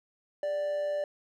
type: tone with amplitude modulation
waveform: triangle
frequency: 587.3 Hz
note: D5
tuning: in tune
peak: -25 dBFS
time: 0.43-1.04 s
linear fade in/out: 2 ms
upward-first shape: sine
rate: 175 Hz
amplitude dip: 30%
effects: none